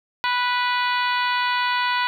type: harmonic tone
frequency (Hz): 492.4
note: B4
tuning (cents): -5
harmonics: 2 / 3 / 4 / 5 / 6 / 7 / 8 / 9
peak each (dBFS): -22 / -26 / -28 / -30 / -32 / -33 / -34 / -35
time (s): 0.24-2.07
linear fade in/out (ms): 0
effects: 9-bit